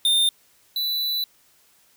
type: tone pair in turn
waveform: square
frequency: 3621 / 3972 Hz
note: A7 / B7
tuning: +49 / +9 cents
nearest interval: major second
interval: 160 cents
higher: second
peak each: -17 / -23 dBFS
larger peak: first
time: 0.05-0.29 / 0.76-1.24 s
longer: second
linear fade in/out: 2 ms
effects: white hiss -59 dBFS RMS until 1.96 s